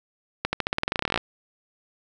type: accelerating click train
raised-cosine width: 0.3 ms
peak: -7 dBFS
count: 19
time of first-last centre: 0.45-1.176 s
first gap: 80 ms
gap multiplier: 0.91
effects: none